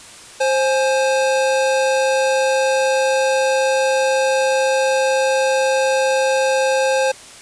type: tone pair together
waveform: square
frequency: 528 / 838.1 Hz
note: C5 / G#5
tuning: +16 / +16 cents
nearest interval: minor sixth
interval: 800 cents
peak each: -16 / -22 dBFS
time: 0.4-7.12 s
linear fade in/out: 10 ms
effects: white hiss -39 dBFS RMS until 7.41 s + resampled to 22050 Hz